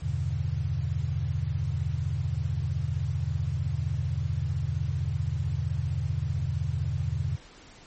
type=chord; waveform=sine; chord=E minor seventh; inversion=none; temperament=equal; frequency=82.41 / 98 / 123.47 / 146.83 Hz; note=E2 / G2 / B2 / D3; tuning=0 / 0 / 0 / 0 cents; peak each=-31 / -32 / -31 / -32 dBFS; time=0.02-7.37 s; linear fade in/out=10 ms; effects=pink hiss -51 dBFS RMS until 7.86 s + MP3 32 kbps